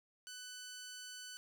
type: tone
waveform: 10% pulse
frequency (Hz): 1500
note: F#6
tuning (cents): +23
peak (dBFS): -39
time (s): 0.27-1.37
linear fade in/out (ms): 0
effects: none